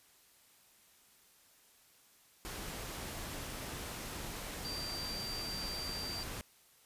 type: tone in noise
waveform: sine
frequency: 4699 Hz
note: D8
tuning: in tune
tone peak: -40 dBFS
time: 4.65-6.23 s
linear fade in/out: 0 ms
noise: pink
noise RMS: -43 dBFS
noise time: 2.45-6.41 s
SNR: 0 dB
effects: white hiss -65 dBFS RMS until 6.85 s + resampled to 32000 Hz